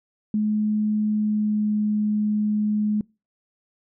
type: tone with pitch glide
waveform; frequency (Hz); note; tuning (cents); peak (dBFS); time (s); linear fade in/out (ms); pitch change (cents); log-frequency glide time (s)
sine; 212.5 to 210.9; G#3 to G#3; +40 to +27; -19; 0.34-3.01; 2; -13; 1.09-1.74
effects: noise-tail reverb RT60 0.3 s tail -26 dB re dry